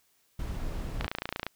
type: noise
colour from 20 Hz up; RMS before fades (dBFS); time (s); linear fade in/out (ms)
brown; -34; 0.39-1.07; 5
type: click train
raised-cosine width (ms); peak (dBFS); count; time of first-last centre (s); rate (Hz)
0.3; -15; 14; 1.01-1.466; 28.5
effects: white hiss -69 dBFS RMS until 1.55 s